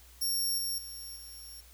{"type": "tone with level steps", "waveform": "15% pulse", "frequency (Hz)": 5520, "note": "F8", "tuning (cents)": -21, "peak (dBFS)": [-23, -26, -36, -40], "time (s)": [0.21, 1.61], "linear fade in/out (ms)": 10, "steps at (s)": [0.58, 0.78, 1.16], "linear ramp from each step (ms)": 2, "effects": ["added 60 Hz sine -55 dBFS peak until 1.73 s", "white hiss -58 dBFS RMS until 1.73 s"]}